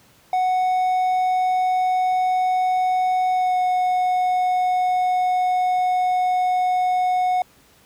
triangle tone with pitch glide, 739 to 732.2 Hz, F#5 to F#5, -2 to -18 cents, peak -15 dBFS, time 0.33-7.42 s, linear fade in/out 2 ms, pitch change -16 cents, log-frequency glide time 3.32-3.58 s, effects pink hiss -54 dBFS RMS until 7.85 s + high-pass 60 Hz 12 dB/octave

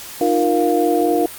sine tone cluster, 305.7 / 349.9 / 468.4 / 702 Hz, D#4 / F4 / A#4 / F5, -30 / +3 / +8 / +9 cents, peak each -19 dBFS, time 0.21-1.26 s, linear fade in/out 2 ms, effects white hiss -34 dBFS RMS until 1.38 s + Opus 48 kbps

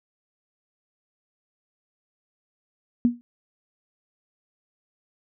sine tone with exponential decay, 240 Hz, B3, 49 cents flat, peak -12 dBFS, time 3.05-3.21 s, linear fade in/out 0 ms, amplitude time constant 33 ms, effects none

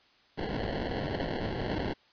white noise with sample-and-hold, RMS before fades -33 dBFS, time 0.37-1.94 s, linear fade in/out 20 ms, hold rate 1225 Hz, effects white hiss -63 dBFS RMS until 2.12 s + resampled to 11025 Hz

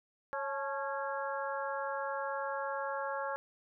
harmonic tone with a mistuned harmonic, 274.9 Hz, C#4, 14 cents flat, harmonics 2 / 3 / 4 / 5 / 6, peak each -38 / -40 / -41 / -42 / -43 dBFS, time 0.33-3.36 s, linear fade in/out 0 ms, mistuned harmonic 3, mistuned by +78 cents, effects none

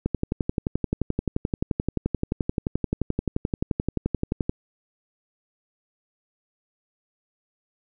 click train, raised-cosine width 3 ms, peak -10 dBFS, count 52, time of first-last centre 0.06-4.495 s, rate 11.5 Hz, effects none

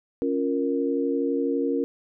sine chord, Bb minor, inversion first, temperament equal, 277.2 / 349.2 / 466.2 Hz, Db4 / F4 / Bb4, 0 / 0 / 0 cents, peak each -25 / -29 / -26 dBFS, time 0.22-1.84 s, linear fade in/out 0 ms, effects none

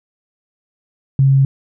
sine tone, 135.8 Hz, C#3, 35 cents flat, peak -8 dBFS, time 1.19-1.45 s, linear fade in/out 2 ms, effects none

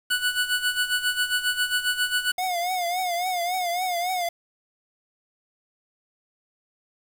25% pulse tone with tremolo, 1480 Hz, F#6, in tune, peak -16 dBFS, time 0.1-2.32 s, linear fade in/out 10 ms, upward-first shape sine, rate 7.4 Hz, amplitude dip 75%
square tone with vibrato, 716 Hz, F5, 43 cents sharp, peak -24 dBFS, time 2.38-4.29 s, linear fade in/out 5 ms, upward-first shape triangle, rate 3.6 Hz, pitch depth 94 cents each way
effects 7-bit

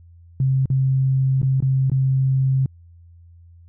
sine tone with dropouts, 132.9 Hz, C3, 27 cents sharp, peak -15 dBFS, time 0.4-2.66 s, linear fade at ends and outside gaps 2 ms, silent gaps 0.657-0.701 / 1.417-1.429 / 1.604-1.624 / 1.899-1.917 s, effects added 85 Hz sine -44 dBFS peak until 3.68 s

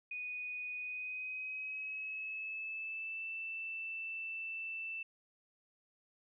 sine tone with pitch glide, 2480 to 2658 Hz, D#7 to E7, -6 to +14 cents, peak -39 dBFS, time 0.11-5.03 s, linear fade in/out 5 ms, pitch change +120 cents, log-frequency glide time 0.77-3.27 s, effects none

